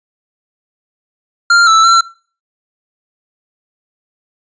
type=tone with pitch steps; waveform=square; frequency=1393 / 1319 / 1354 Hz; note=F6 / E6 / E6; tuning=-5 / +1 / +46 cents; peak=-6 dBFS; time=1.5-2.01 s; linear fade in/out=5 ms; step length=170 ms; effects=noise-tail reverb RT60 0.4 s tail -21 dB re dry + resampled to 16000 Hz